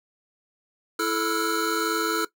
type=tone cluster; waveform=square; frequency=331.3 / 435.8 / 1329 / 1428 Hz; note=E4 / A4 / E6 / F6; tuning=+9 / -17 / +14 / +38 cents; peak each=-29 dBFS; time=0.99-2.25 s; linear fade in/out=5 ms; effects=noise-tail reverb RT60 0.1 s tail -17 dB re dry